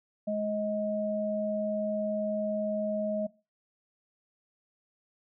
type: tone pair together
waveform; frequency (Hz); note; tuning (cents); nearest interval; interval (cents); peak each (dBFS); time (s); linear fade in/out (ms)
sine; 211.1 / 629; G#3 / D#5; +29 / +19; octave + perfect fifth; 1890; -32 / -30; 0.27-3.27; 10
effects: noise-tail reverb RT60 0.3 s tail -20 dB re dry